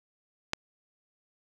click, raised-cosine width 0.2 ms, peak -10 dBFS, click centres 0.534 s, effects none

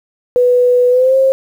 sine tone with pitch glide, 493.9 to 532.4 Hz, B4 to C5, 0 to +30 cents, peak -7 dBFS, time 0.36-1.32 s, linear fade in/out 0 ms, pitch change +130 cents, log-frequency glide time 0.9-1.16 s, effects 7-bit

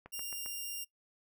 click train, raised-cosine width 0.5 ms, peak -33 dBFS, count 4, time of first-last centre 0.06-0.461 s, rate 7.48 Hz
5% pulse tone, 2795 Hz, F7, 1 cent sharp, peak -29 dBFS, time 0.12-0.85 s, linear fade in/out 20 ms
effects noise-tail reverb RT60 0.1 s tail -20 dB re dry

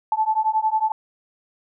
sine beating tone pair, 867 / 878 Hz, A5 / A5, -26 / -4 cents, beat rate 11 Hz, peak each -21 dBFS, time 0.12-0.92 s, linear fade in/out 2 ms, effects none

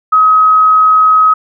sine tone, 1270 Hz, D#6, 35 cents sharp, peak -4 dBFS, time 0.12-1.34 s, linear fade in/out 10 ms, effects none

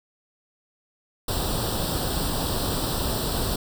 pink noise with comb filter, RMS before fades -26 dBFS, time 1.28-3.56 s, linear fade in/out 5 ms, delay 0.23 ms, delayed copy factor +0.8, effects none

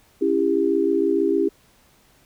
sine chord, C# diminished, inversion none, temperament just, 277.2 / 332.6 / 399.1 Hz, C#4 / E4 / G4, 0 / +16 / +31 cents, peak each -24 / -21 / -20 dBFS, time 0.21-1.49 s, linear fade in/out 10 ms, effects pink hiss -57 dBFS RMS until 2.25 s

